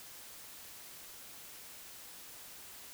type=silence; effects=white hiss -51 dBFS RMS until 2.93 s